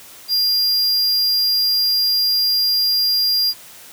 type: tone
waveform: square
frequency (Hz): 4800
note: D8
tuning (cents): +37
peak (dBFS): -15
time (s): 0.28-3.54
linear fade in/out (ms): 50
effects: white hiss -41 dBFS RMS until 3.92 s + high-pass 60 Hz 12 dB/octave